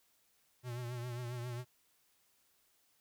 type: tone with vibrato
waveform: square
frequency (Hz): 121.8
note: B2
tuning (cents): -24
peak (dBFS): -40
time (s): 0.63-1.65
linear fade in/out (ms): 50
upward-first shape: triangle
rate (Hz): 7.4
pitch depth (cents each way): 68
effects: white hiss -73 dBFS RMS until 3 s